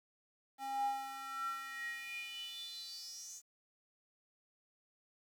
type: tone with high-pass filter sweep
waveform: square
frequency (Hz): 269.8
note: C#4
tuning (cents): -47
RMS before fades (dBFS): -43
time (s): 0.58-3.42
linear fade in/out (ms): 50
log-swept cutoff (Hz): 650 to 6800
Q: 9.3
effects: 11-bit